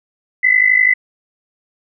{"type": "tone pair together", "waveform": "sine", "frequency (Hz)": [1989, 2041], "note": ["B6", "C7"], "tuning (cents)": [12, -44], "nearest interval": "unison", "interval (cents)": 44, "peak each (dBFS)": -12, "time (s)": [0.43, 0.94], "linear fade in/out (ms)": 10, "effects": []}